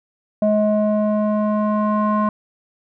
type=tone with low-pass filter sweep; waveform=square; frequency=211.4 Hz; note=G#3; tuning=31 cents sharp; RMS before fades=-18 dBFS; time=0.42-2.29 s; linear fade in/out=2 ms; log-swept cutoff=650 to 1100 Hz; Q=4.2; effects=none